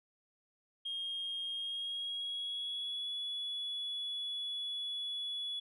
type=tone with pitch glide; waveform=sine; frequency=3239 to 3400 Hz; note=G#7 to G#7; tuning=-44 to +40 cents; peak=-35 dBFS; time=0.85-5.6 s; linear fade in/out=10 ms; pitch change=+84 cents; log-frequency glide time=1.54-3.13 s; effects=tanh soft clip ceiling -33 dBFS